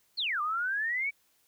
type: exponential two-way sweep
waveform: sine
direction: down then up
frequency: 4571 to 1174.7 to 2309 Hz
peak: -28 dBFS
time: 0.17-1.11 s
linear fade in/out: 20 ms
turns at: 0.41 s
effects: white hiss -69 dBFS RMS until 1.47 s